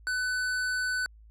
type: tone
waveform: square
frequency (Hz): 1500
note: F#6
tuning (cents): +23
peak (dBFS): -28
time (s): 0.07-1.06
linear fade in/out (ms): 0
effects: added 54 Hz sine -50 dBFS peak until 1.3 s + low-pass 10000 Hz 12 dB/octave